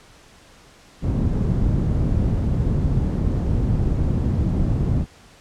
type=low-pass noise; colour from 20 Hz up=white; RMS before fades=-20 dBFS; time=1.01-5.06 s; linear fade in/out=50 ms; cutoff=140 Hz; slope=12 dB/octave; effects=pink hiss -49 dBFS RMS until 5.4 s + low-pass 8000 Hz 12 dB/octave